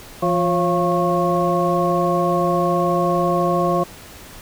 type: tone cluster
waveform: sine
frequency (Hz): 171.3 / 353 / 542 / 692 / 1092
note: F3 / F4 / C#5 / F5 / C#6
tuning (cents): -33 / +19 / -39 / -16 / -26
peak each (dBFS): -22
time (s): 0.22-3.84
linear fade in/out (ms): 10
effects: pink hiss -40 dBFS RMS until 4.41 s